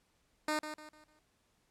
10% pulse tone with echo, 305.5 Hz, D#4, 32 cents flat, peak -23 dBFS, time 0.48-0.59 s, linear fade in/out 2 ms, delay 150 ms, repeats 4, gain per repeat -9 dB, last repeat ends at 1.19 s, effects pink hiss -74 dBFS RMS until 1.7 s + low-pass 11000 Hz 12 dB/octave

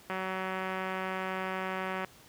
click train, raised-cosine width 0.5 ms, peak -20 dBFS, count 367, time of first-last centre 0.1-2.047 s, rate 188 Hz, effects pink hiss -56 dBFS RMS until 2.28 s + high-pass 80 Hz 12 dB/octave

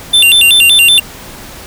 square tone with vibrato, 3136 Hz, G7, in tune, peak -4 dBFS, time 0.13-1 s, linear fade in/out 10 ms, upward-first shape square, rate 5.3 Hz, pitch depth 210 cents each way, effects pink hiss -30 dBFS RMS until 1.66 s

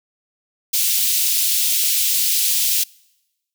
white high-pass noise, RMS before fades -18 dBFS, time 0.73-2.84 s, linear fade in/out 10 ms, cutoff 2800 Hz, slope 24 dB/octave, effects noise-tail reverb RT60 1.0 s tail -26 dB re dry

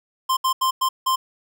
square tone bursts at uneven times, 1046.5 Hz, C6, in tune, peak -18 dBFS, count 5, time 0.29-0.37 / 0.44-0.53 / 0.61-0.71 / 0.81-0.89 / 1.06-1.16 s, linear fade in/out 10 ms, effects none

